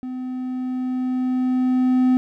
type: tone with level ramp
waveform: triangle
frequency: 254.7 Hz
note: C4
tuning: 46 cents flat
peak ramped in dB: -25 to -11 dBFS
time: 0.03-2.17 s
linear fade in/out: 0 ms
effects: none